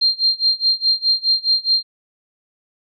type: tone with tremolo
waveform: sine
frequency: 4186 Hz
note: C8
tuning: in tune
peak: -11 dBFS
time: 0.01-1.83 s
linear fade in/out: 10 ms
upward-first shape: sine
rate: 4.8 Hz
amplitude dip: 95%
effects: none